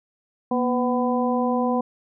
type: harmonic tone with a mistuned harmonic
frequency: 250.5 Hz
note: B3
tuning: 25 cents sharp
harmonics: 1 / 2 / 3 / 4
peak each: -22 / -25 / -27 / -28 dBFS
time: 0.51-1.81 s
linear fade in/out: 5 ms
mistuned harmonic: 1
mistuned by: -69 cents
effects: none